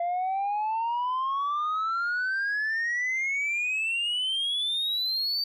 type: exponential sweep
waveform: sine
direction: up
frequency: 685 to 4624 Hz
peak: -23 dBFS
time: 0-5.44 s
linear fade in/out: 5 ms
effects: tanh soft clip ceiling -24 dBFS